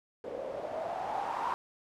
blue noise with low-pass filter sweep, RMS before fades -36 dBFS, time 0.24-1.54 s, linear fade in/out 0 ms, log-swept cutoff 490 to 1000 Hz, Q 6.7, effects none

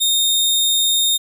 sawtooth tone, 3678 Hz, A#7, 24 cents flat, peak -11 dBFS, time 0-1.18 s, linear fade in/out 20 ms, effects none

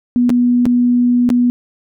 sine tone with dropouts, 244.1 Hz, B3, 20 cents flat, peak -9 dBFS, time 0.16-1.5 s, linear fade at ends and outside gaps 0 ms, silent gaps 0.294-0.302 / 0.655-0.664 / 1.291-1.302 s, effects none

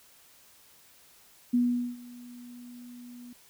sine tone with ADSR envelope, 243.5 Hz, B3, 24 cents flat, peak -20 dBFS, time 1.53-3.33 s, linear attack 13 ms, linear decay 420 ms, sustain -23 dB, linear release 3 ms, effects white hiss -58 dBFS RMS until 3.49 s

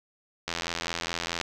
click train, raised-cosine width 0.2 ms, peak -12 dBFS, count 80, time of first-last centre 0.48-1.413 s, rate 84.7 Hz, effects none

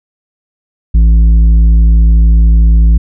sine tone with tanh clipping, 55.4 Hz, A1, 13 cents sharp, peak -4 dBFS, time 0.94-2.98 s, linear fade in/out 10 ms, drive 7 dB, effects none

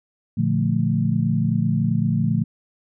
sine chord, Bb major seventh, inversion none, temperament equal, 116.54 / 146.83 / 174.61 / 220 Hz, Bb2 / D3 / F3 / A3, 0 / 0 / 0 / 0 cents, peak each -23 dBFS, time 0.37-2.44 s, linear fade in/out 10 ms, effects none

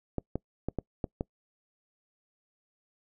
clicks, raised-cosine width 2 ms, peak -17 dBFS, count 6, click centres 0.183 / 0.356 / 0.686 / 0.787 / 1.042 / 1.209 s, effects noise-tail reverb RT60 0.1 s tail -25 dB re dry

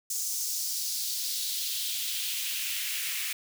white noise with high-pass filter sweep, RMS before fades -32 dBFS, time 0.1-3.33 s, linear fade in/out 5 ms, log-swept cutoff 6400 to 2100 Hz, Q 2.2, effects none

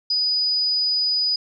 sine tone, 4960 Hz, D#8, 6 cents flat, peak -18 dBFS, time 0.1-1.36 s, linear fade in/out 5 ms, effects none

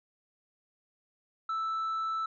sine tone, 1318.5 Hz, E6, in tune, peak -27 dBFS, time 1.49-2.26 s, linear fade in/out 5 ms, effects tanh soft clip ceiling -29 dBFS

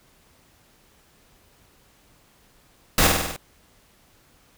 pink noise with echo, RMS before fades -17 dBFS, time 2.98-3.07 s, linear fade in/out 2 ms, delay 49 ms, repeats 6, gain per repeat -3 dB, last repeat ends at 3.364 s, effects pink hiss -58 dBFS RMS until 4.57 s

